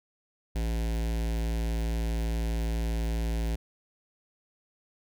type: tone with notch filter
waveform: square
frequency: 56.1 Hz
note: A1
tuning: 34 cents sharp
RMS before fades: -29 dBFS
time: 0.55-3.56 s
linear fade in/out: 10 ms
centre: 1200 Hz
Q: 1.6
effects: none